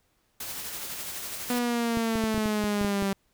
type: noise with tremolo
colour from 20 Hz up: white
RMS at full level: -35 dBFS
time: 0.4-1.59 s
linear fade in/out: 5 ms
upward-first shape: sine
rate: 12 Hz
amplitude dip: 30%
type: exponential sweep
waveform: sawtooth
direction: down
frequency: 245.7 to 195.1 Hz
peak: -21 dBFS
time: 1.5-3.13 s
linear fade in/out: 2 ms
type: clicks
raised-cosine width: 3 ms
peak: -20 dBFS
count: 10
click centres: 1.972 / 2.156 / 2.239 / 2.345 / 2.379 / 2.458 / 2.64 / 2.813 / 2.847 / 3.024 s
effects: pink hiss -70 dBFS RMS until 3.33 s